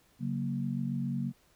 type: chord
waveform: sine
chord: F# major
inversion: second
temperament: equal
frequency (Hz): 138.59 / 185 / 233.1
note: C#3 / F#3 / A#3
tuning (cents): 0 / 0 / 0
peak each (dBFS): -34 / -36 / -34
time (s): 0.19-1.33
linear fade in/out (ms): 50
effects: pink hiss -66 dBFS RMS until 1.55 s